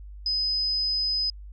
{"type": "tone", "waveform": "sine", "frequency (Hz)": 5030, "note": "D#8", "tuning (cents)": 18, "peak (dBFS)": -23, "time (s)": [0.26, 1.3], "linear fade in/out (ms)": 2, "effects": ["added 50 Hz sine -39 dBFS peak until 1.52 s"]}